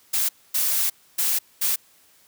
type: noise bursts at uneven times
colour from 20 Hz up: blue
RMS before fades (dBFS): -22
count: 4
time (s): 0.13-0.29 / 0.54-0.9 / 1.18-1.39 / 1.61-1.76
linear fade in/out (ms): 10
effects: white hiss -57 dBFS RMS until 2.27 s + high-pass 60 Hz 12 dB/octave